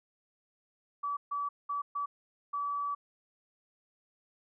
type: tone bursts at uneven times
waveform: sine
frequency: 1148 Hz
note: D6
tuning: 40 cents flat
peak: -31 dBFS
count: 5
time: 1.03-1.17 / 1.31-1.49 / 1.69-1.82 / 1.95-2.06 / 2.53-2.95 s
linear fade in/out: 10 ms
effects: none